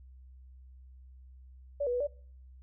sine tone with pitch steps, 572 / 487.9 / 492.6 / 579 Hz, D5 / B4 / B4 / D5, -46 / -21 / -5 / -25 cents, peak -28 dBFS, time 1.8-2.072 s, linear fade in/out 10 ms, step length 68 ms, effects noise-tail reverb RT60 0.5 s tail -24 dB re dry + added 64 Hz sine -50 dBFS peak until 2.62 s

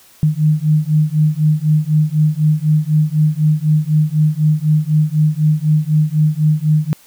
sine beating tone pair, 151.4 / 155.4 Hz, D#3 / D#3, -47 / -2 cents, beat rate 4 Hz, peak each -14 / -14 dBFS, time 0.23-6.93 s, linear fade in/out 0 ms, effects white hiss -47 dBFS RMS until 7.06 s

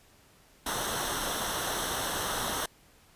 pink noise with comb filter, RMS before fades -32 dBFS, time 0.66-2.66 s, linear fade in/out 5 ms, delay 0.42 ms, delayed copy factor -0.7, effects pink hiss -60 dBFS RMS until 3.15 s + resampled to 32000 Hz

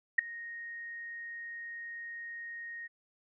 sine tone with ADSR envelope, 1864.7 Hz, A#6, in tune, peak -17 dBFS, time 0.18-2.88 s, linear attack 9 ms, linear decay 6 ms, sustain -23 dB, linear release 21 ms, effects none

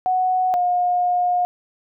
sine tone pair in turn, 740 / 715.6 Hz, F#5 / F5, 0 / +42 cents, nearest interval minor second, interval 58 cents, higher first, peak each -16 dBFS, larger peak neither, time 0.06-0.54 / 0.54-1.45 s, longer second, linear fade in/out 0 ms, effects none

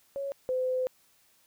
sine tone pair in turn, 554.4 / 511.4 Hz, C#5 / C5, 0 / -40 cents, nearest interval minor second, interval 140 cents, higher first, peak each -31 / -26 dBFS, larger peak second, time 0.16-0.32 / 0.49-0.87 s, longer second, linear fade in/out 0 ms, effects white hiss -65 dBFS RMS until 1.46 s

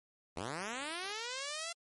5% pulse linear sweep, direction up, 73.42 to 690 Hz, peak -27 dBFS, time 0.36-1.73 s, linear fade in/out 10 ms, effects MP3 48 kbps

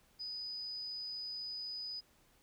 sine tone, 4978 Hz, D#8, in tune, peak -40 dBFS, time 0.19-2.01 s, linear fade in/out 20 ms, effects pink hiss -69 dBFS RMS until 2.42 s

